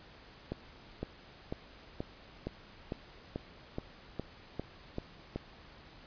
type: accelerating click train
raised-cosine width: 2 ms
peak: -22 dBFS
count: 12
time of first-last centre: 0.52-5.36 s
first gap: 510 ms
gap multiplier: 0.97
effects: pink hiss -55 dBFS RMS until 6.06 s + resampled to 11025 Hz